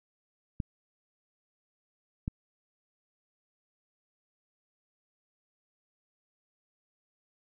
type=clicks; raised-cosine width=5 ms; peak=-19 dBFS; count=2; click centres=0.602 / 2.279 s; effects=none